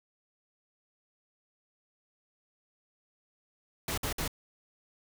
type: noise bursts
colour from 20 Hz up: pink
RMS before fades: -33 dBFS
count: 3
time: 3.88-4.278 s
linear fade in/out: 2 ms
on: 96 ms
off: 55 ms
effects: none